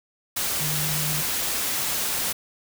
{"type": "tone in noise", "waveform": "sine", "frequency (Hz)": 151.5, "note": "D#3", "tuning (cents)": -46, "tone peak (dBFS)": -29, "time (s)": [0.6, 1.22], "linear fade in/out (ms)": 10, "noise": "white", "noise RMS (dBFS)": -26, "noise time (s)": [0.36, 2.33], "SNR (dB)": -6, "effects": []}